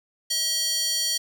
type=tone with high-pass filter; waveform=square; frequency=640 Hz; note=D#5; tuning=49 cents sharp; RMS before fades=-25 dBFS; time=0.3-1.18 s; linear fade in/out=10 ms; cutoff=4400 Hz; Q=2.3; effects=none